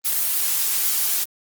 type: noise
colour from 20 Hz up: blue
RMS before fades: -21 dBFS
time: 0.04-1.25 s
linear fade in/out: 20 ms
effects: Opus 24 kbps